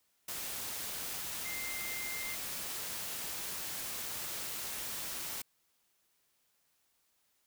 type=tone in noise; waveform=sine; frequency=2093 Hz; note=C7; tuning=in tune; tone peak=-41 dBFS; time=1.45-2.35 s; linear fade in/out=5 ms; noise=white; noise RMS=-40 dBFS; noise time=0.28-5.42 s; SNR=-4 dB; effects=white hiss -75 dBFS RMS until 7.46 s